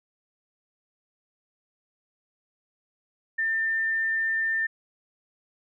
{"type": "tone", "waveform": "sine", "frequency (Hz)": 1796, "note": "A6", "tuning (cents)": 35, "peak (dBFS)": -23, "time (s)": [3.38, 4.67], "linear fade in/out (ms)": 10, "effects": []}